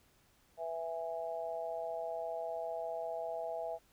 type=tone with amplitude modulation; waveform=sine; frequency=659.3 Hz; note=E5; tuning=in tune; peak=-32 dBFS; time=0.57-3.79 s; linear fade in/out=50 ms; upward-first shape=sine; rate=165 Hz; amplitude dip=100%; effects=pink hiss -69 dBFS RMS until 3.92 s